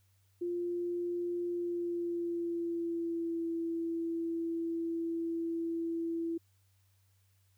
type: tone with pitch glide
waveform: sine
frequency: 349.2 to 332.7 Hz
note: F4 to E4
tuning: 0 to +16 cents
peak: -32 dBFS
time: 0.41-6.38 s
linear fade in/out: 10 ms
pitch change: -84 cents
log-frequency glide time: 1.46-3.46 s
effects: added 96 Hz sine -67 dBFS peak until 7.57 s + white hiss -75 dBFS RMS until 7.57 s